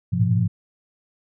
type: tone cluster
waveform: sine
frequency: 103 / 111.9 / 122.7 / 174.1 Hz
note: G#2 / A2 / B2 / F3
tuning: -14 / +30 / -11 / -5 cents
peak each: -22 dBFS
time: 0.12-0.48 s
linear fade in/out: 20 ms
effects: none